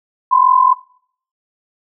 sine tone pair together, 1002.7 / 1046.5 Hz, B5 / C6, +26 / 0 cents, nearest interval minor second, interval 74 cents, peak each -11 dBFS, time 0.31-0.74 s, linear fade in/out 10 ms, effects noise-tail reverb RT60 0.6 s tail -23 dB re dry

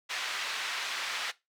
pink band-pass noise, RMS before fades -35 dBFS, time 0.09-1.32 s, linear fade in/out 20 ms, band 1500 to 4200 Hz, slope 12 dB/octave, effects noise-tail reverb RT60 0.2 s tail -18 dB re dry

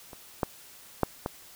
clicks, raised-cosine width 1 ms, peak -29 / -11 / -8 / -15 dBFS, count 4, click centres 0.132 / 0.432 / 1.033 / 1.261 s, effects white hiss -51 dBFS RMS until 1.55 s

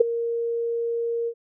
sine tone with ADSR envelope, 466.2 Hz, A#4, in tune, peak -8 dBFS, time 0-1.34 s, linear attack 9 ms, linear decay 11 ms, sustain -15 dB, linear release 66 ms, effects none

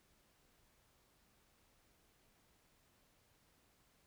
silence, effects pink hiss -73 dBFS RMS until 4.06 s

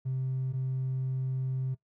triangle tone pair in turn, 130.81 / 130.81 Hz, C3 / C3, 0 / 0 cents, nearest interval unison, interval 0 cents, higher neither, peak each -25 dBFS, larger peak neither, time 0.05-0.53 / 0.53-1.75 s, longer second, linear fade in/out 20 ms, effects noise-tail reverb RT60 0.1 s tail -19 dB re dry + tanh soft clip ceiling -26 dBFS

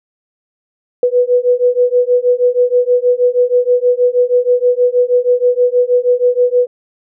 sine beating tone pair, 489.9 / 496.2 Hz, B4 / B4, -14 / +8 cents, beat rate 6.3 Hz, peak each -12 dBFS, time 1.03-6.67 s, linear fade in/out 2 ms, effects none

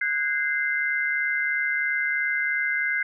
sine tone cluster, 1485 / 1628 / 2074 Hz, F#6 / G#6 / C7, +6 / -35 / -16 cents, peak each -29 / -27 / -25 dBFS, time 0.01-3.03 s, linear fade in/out 5 ms, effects none

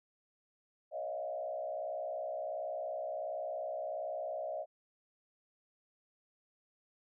sine tone with frequency modulation, 630 Hz, D#5, 21 cents sharp, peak -36 dBFS, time 0.91-4.66 s, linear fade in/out 50 ms, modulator 61.4 Hz, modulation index 1.2, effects none

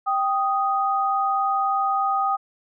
sine tone pair together, 784 / 1244.5 Hz, G5 / D#6, 0 / 0 cents, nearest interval minor sixth, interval 800 cents, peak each -22 / -22 dBFS, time 0.06-2.37 s, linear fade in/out 20 ms, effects none

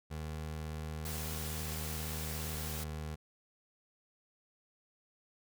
25% pulse tone with pitch glide, 77.78 to 77.06 Hz, D#2 to D#2, 0 to -16 cents, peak -35 dBFS, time 0.1-3.16 s, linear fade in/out 20 ms, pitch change -16 cents, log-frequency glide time 2.53-2.6 s
white noise, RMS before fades -43 dBFS, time 1.05-2.84 s, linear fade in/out 5 ms
effects none

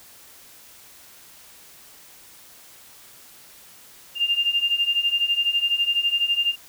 sine beating tone pair, 2794 / 2806 Hz, F7 / F7, 0 / +8 cents, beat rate 12 Hz, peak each -24 / -21 dBFS, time 4.15-6.56 s, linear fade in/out 50 ms, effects white hiss -48 dBFS RMS until 6.68 s

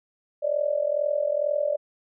sine tone with amplitude modulation, 587.3 Hz, D5, in tune, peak -18 dBFS, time 0.42-1.77 s, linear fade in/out 20 ms, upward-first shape sine, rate 42.2 Hz, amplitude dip 85%, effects none

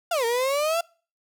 35% pulse exponential two-way sweep, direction down then up, 726 to 454.2 to 690 Hz, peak -20 dBFS, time 0.11-0.81 s, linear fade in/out 5 ms, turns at 0.25 s, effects noise-tail reverb RT60 0.4 s tail -25 dB re dry

